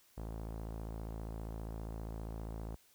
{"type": "tone with low-pass filter", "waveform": "sawtooth", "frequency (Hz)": 55, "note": "A1", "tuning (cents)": 0, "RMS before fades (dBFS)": -43, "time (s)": [0.17, 2.76], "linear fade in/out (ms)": 10, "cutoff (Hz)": 860, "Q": 1.1, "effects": ["white hiss -67 dBFS RMS until 2.94 s"]}